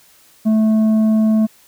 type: tone with tanh clipping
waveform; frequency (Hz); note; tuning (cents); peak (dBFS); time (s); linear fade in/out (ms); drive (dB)
sine; 218.3; A3; -13; -12; 0.45-1.47; 20; 6
effects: white hiss -50 dBFS RMS until 1.67 s